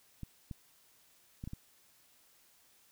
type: clicks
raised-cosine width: 5 ms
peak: -29 dBFS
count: 5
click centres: 0.233 / 0.512 / 1.439 / 1.475 / 1.534 s
effects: white hiss -66 dBFS RMS until 2.91 s